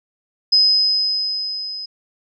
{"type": "tone with level ramp", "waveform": "sine", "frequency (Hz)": 5050, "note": "D#8", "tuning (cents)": 25, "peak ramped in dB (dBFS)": [-9, -27], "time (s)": [0.52, 1.86], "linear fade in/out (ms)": 10, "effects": []}